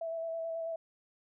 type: tone with vibrato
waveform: sine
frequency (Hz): 658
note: E5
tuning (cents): -3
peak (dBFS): -34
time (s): 0.01-0.76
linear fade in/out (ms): 5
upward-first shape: square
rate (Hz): 9.2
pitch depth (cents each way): 14
effects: none